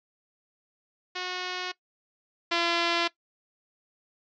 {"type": "tone pair in turn", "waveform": "5% pulse", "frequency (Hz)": [364.3, 340.7], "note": ["F#4", "F4"], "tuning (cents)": [-27, -43], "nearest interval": "minor second", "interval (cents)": 116, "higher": "first", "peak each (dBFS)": [-20, -12], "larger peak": "second", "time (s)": [[1.15, 1.72], [2.51, 3.08]], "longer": "neither", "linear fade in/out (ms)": 10, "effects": ["noise-tail reverb RT60 0.1 s tail -19 dB re dry", "resampled to 16000 Hz"]}